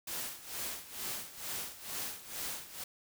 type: noise with tremolo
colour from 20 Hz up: white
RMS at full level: -38 dBFS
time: 0.07-2.84 s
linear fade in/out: 5 ms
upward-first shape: sine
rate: 2.2 Hz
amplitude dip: 80%
effects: none